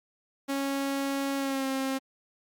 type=tone with pitch glide; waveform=sawtooth; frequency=275.6 to 267.1 Hz; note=C#4 to C4; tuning=-10 to +36 cents; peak=-24 dBFS; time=0.48-1.99 s; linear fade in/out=20 ms; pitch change=-54 cents; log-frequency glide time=1.37-1.66 s; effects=Opus 48 kbps